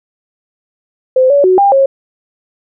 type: tone with pitch steps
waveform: sine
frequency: 516 / 568 / 371 / 800 / 543 Hz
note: C5 / C#5 / F#4 / G5 / C#5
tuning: -24 / +42 / +5 / +35 / -36 cents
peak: -5 dBFS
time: 1.16-1.86 s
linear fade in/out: 5 ms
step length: 140 ms
effects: none